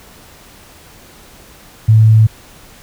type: tone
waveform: sine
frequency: 110 Hz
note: A2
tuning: in tune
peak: -4 dBFS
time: 1.88-2.27 s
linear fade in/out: 10 ms
effects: pink hiss -41 dBFS RMS until 2.82 s